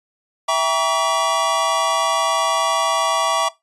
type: chord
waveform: square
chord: E diminished seventh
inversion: none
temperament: just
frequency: 659.3 / 791.1 / 949.3 / 1139.2 Hz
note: E5 / G5 / Bb5 / Db6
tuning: 0 / +16 / +31 / +47 cents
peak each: -22 / -26 / -23 / -20 dBFS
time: 0.48-3.49 s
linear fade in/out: 10 ms
effects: noise-tail reverb RT60 0.2 s tail -20 dB re dry + resampled to 22050 Hz